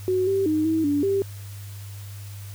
sine tone with pitch steps, 370.1 / 389 / 309.4 / 320.7 / 288.7 / 393.3 Hz, F#4 / G4 / D#4 / E4 / D4 / G4, 0 / -13 / -10 / -48 / -30 / +6 cents, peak -19 dBFS, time 0.08-1.22 s, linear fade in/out 0 ms, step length 190 ms, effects added 100 Hz sine -35 dBFS peak until 2.54 s + white hiss -47 dBFS RMS until 2.54 s

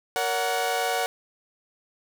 sawtooth chord, F# major, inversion first, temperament equal with one note detuned, 466.2 / 567.7 / 740 Hz, A#4 / C#5 / F#5, 0 / +41 / 0 cents, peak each -26 / -27 / -22 dBFS, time 0.16-1.06 s, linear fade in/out 0 ms, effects none

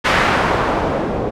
white noise with low-pass filter sweep, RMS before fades -17 dBFS, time 0.04-1.31 s, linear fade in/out 20 ms, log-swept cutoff 2100 to 460 Hz, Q 0.93, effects none

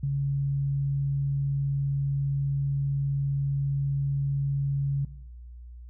sine tone, 139.3 Hz, C#3, 9 cents sharp, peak -24 dBFS, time 0.03-5.05 s, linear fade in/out 5 ms, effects noise-tail reverb RT60 0.9 s tail -17 dB re dry + added 60 Hz sine -41 dBFS peak until 5.89 s

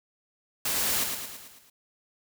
white noise with echo, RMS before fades -28 dBFS, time 0.65-1.04 s, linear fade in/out 5 ms, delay 110 ms, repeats 6, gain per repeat -5 dB, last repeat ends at 1.7 s, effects none

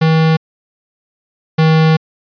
square tone pair in turn, 160 / 158.99 Hz, D#3 / D#3, +49 / +38 cents, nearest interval unison, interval 11 cents, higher first, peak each -9 / -8 dBFS, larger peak second, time 0.01-0.37 / 1.58-1.97 s, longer second, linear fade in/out 10 ms, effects resampled to 11025 Hz

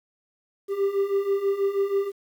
triangle beating tone pair, 392 / 398.2 Hz, G4 / G4, 0 / +27 cents, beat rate 6.2 Hz, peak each -25 / -21 dBFS, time 0.68-2.12 s, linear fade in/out 50 ms, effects 9-bit

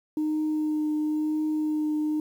sine tone with vibrato, 306.4 Hz, D#4, 27 cents flat, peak -22 dBFS, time 0.17-2.2 s, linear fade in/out 2 ms, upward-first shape triangle, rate 0.98 Hz, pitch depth 15 cents each way, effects tanh soft clip ceiling -21 dBFS + 9-bit

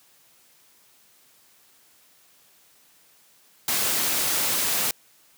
white noise, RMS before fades -24 dBFS, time 3.68-4.91 s, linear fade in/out 2 ms, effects white hiss -58 dBFS RMS until 5.37 s + high-pass 100 Hz 12 dB/octave

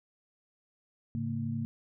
sine tone cluster, 107.8 / 139.3 / 228 Hz, A2 / C#3 / A#3, -35 / +9 / -38 cents, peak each -36 / -36 / -34 dBFS, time 1.15-1.65 s, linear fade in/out 0 ms, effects none

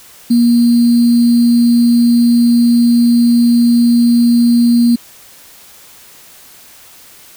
sine tone with sample-and-hold, 237.5 Hz, A#3, 33 cents sharp, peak -6 dBFS, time 0.3-4.96 s, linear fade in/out 10 ms, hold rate 4410 Hz, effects white hiss -40 dBFS RMS until 7.36 s

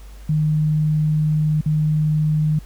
sine tone with dropouts, 153.6 Hz, D#3, 22 cents flat, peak -15 dBFS, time 0.29-2.59 s, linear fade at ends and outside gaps 5 ms, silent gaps 1.611-1.659 s, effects added 50 Hz sine -36 dBFS peak until 2.65 s + pink hiss -50 dBFS RMS until 2.65 s

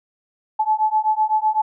sine beating tone pair, 860 / 867.9 Hz, A5 / A5, -40 / -24 cents, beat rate 7.9 Hz, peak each -19 dBFS, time 0.59-1.62 s, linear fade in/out 10 ms, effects none

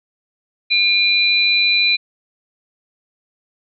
sine tone pair together, 2402 / 4003 Hz, D7 / B7, +38 / +23 cents, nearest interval major sixth, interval 885 cents, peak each -15 dBFS, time 0.7-1.97 s, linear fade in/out 20 ms, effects none

